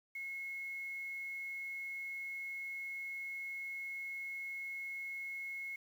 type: tone with quantisation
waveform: sine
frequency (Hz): 2173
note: C#7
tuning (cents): -35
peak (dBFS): -40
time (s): 0.15-5.76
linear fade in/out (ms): 5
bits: 10
effects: none